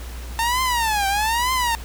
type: tone with vibrato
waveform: sawtooth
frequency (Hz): 901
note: A5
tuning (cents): +41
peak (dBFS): -15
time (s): 0.39-1.75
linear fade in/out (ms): 0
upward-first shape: triangle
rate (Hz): 1.1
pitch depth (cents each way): 260
effects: added 60 Hz sine -31 dBFS peak until 1.84 s + pink hiss -40 dBFS RMS until 1.84 s